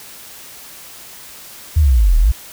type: linear two-way sweep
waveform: sine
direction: down then up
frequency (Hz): 81.8 to 36.09 to 63.2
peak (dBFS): -8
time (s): 1.76-2.32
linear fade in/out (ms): 10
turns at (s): 2.18
effects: white hiss -37 dBFS RMS until 2.52 s